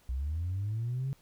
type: linear sweep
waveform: sine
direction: up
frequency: 60.3 to 138.59 Hz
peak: -29 dBFS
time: 0.09-1.13 s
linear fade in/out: 0 ms
effects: tanh soft clip ceiling -27 dBFS + pink hiss -64 dBFS RMS until 1.21 s